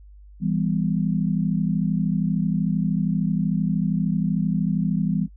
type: chord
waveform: sine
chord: E minor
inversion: none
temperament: just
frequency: 164.81 / 197.78 / 247.2 Hz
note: E3 / G3 / B3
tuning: 0 / +16 / +2 cents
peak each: -23 / -23 / -28 dBFS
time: 0.4-5.28 s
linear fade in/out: 50 ms
effects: noise-tail reverb RT60 0.1 s tail -22 dB re dry + added 50 Hz sine -43 dBFS peak until 5.36 s